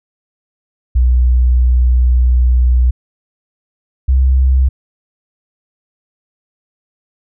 sine tone pair in turn, 61.74 / 65.23 Hz, B1 / C2, 0 / -5 cents, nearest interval minor second, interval 95 cents, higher second, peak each -7 dBFS, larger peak neither, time 0.95-2.91 / 4.08-4.69 s, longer first, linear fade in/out 10 ms, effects none

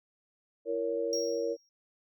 sine chord, A# diminished, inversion second, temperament just, 335.6 / 466.2 / 559.4 Hz, E4 / A#4 / C#5, +31 / 0 / +16 cents, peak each -37 / -31 / -34 dBFS, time 0.65-1.57 s, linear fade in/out 50 ms
triangle tone with exponential decay, 5600 Hz, F8, 4 cents sharp, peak -29 dBFS, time 1.13-1.69 s, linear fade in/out 1 ms, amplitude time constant 120 ms
effects none

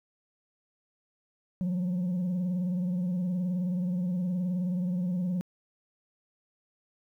sine tone with vibrato, 180 Hz, F#3, 47 cents flat, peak -24 dBFS, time 1.61-5.41 s, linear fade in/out 0 ms, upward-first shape sine, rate 19 Hz, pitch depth 66 cents each way, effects tanh soft clip ceiling -26 dBFS + 11-bit

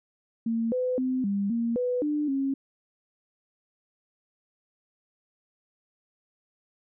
sine tone with pitch steps, 228.3 / 505 / 257.3 / 199.8 / 232.6 / 495.9 / 297.7 / 272.1 Hz, A#3 / B4 / C4 / G3 / A#3 / B4 / D4 / C#4, -36 / +39 / -29 / +33 / -4 / +7 / +24 / -32 cents, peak -24 dBFS, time 0.46-2.54 s, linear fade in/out 5 ms, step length 260 ms, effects none

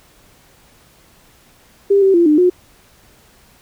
sine tone with pitch steps, 398.3 / 386.3 / 342.4 / 301.7 / 360.6 Hz, G4 / G4 / F4 / D4 / F#4, +28 / -25 / -34 / +47 / -45 cents, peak -8 dBFS, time 1.9-2.5 s, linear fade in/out 10 ms, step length 120 ms, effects pink hiss -50 dBFS RMS until 3.61 s

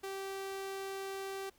sawtooth tone, 388.8 Hz, G4, 14 cents flat, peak -35 dBFS, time 0.03-1.5 s, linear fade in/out 10 ms, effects pink hiss -68 dBFS RMS until 1.58 s

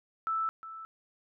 sine tone with echo, 1318.5 Hz, E6, in tune, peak -28 dBFS, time 0.27-0.49 s, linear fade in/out 0 ms, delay 360 ms, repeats 1, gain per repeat -13 dB, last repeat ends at 0.85 s, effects none

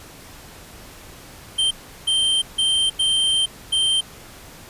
square tone bursts at uneven times, 3136 Hz, G7, in tune, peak -17 dBFS, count 5, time 1.58-1.71 / 2.07-2.42 / 2.58-2.9 / 2.99-3.46 / 3.72-4.01 s, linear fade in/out 10 ms, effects pink hiss -42 dBFS RMS until 4.69 s + resampled to 32000 Hz

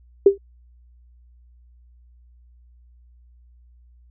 sine tone with exponential decay, 396 Hz, G4, 18 cents sharp, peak -4 dBFS, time 0.26-0.38 s, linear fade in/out 5 ms, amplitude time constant 25 ms, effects added 60 Hz sine -49 dBFS peak until 4.1 s

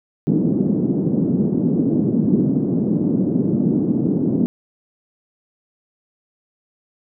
white band-pass noise, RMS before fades -18 dBFS, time 0.27-4.46 s, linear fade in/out 0 ms, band 160 to 290 Hz, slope 24 dB/octave, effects none

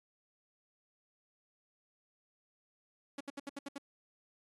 sawtooth tone bursts, 280.6 Hz, C#4, 21 cents sharp, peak -36 dBFS, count 7, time 3.18-3.782 s, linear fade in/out 5 ms, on 26 ms, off 70 ms, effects AAC 32 kbps

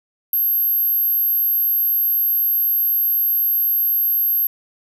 sine tone, 12544 Hz, G9, in tune, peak -15 dBFS, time 0.33-4.47 s, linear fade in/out 2 ms, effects none

